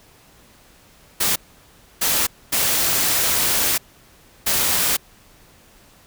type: noise bursts at uneven times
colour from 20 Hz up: white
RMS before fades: -19 dBFS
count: 4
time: 1.2-1.36 / 2.01-2.27 / 2.52-3.78 / 4.46-4.97 s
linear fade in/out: 10 ms
effects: pink hiss -51 dBFS RMS until 6.06 s